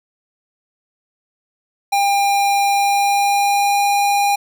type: tone with pitch glide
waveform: square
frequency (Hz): 801 to 808.4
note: G5 to G#5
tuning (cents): +37 to -47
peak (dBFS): -14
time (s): 1.92-4.36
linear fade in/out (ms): 10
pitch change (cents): +16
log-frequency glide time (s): 2.68-3.83
effects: none